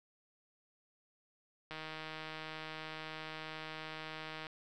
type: click train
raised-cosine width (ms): 0.3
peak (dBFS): -28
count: 434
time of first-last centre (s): 1.71-4.468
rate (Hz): 157
effects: none